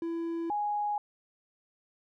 triangle / sine tone pair in turn, 333.9 / 829.8 Hz, E4 / G#5, +22 / -2 cents, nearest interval octave + major third, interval 1576 cents, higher second, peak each -29 / -28 dBFS, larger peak second, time 0.02-0.5 / 0.5-0.98 s, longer neither, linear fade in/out 2 ms, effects none

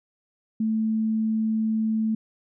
sine tone, 220 Hz, A3, in tune, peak -21 dBFS, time 0.6-2.15 s, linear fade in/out 5 ms, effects none

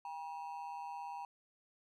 triangle ring-modulated tone, 880 Hz, A5, in tune, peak -37 dBFS, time 0.05-1.25 s, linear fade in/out 2 ms, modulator 78.7 Hz, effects none

